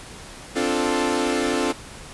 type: chord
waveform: sawtooth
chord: D minor seventh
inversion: third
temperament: equal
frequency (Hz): 261.6 / 293.7 / 349.2 / 440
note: C4 / D4 / F4 / A4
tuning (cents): 0 / 0 / 0 / 0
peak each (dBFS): -22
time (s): 0.55-1.73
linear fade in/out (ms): 20
effects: pink hiss -40 dBFS RMS until 2.13 s + resampled to 24000 Hz